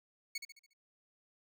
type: tone with echo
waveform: 20% pulse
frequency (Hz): 2217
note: C#7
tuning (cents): 0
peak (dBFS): -31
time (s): 0.35-0.38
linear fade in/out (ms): 5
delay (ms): 71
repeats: 5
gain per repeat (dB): -7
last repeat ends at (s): 0.735
effects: none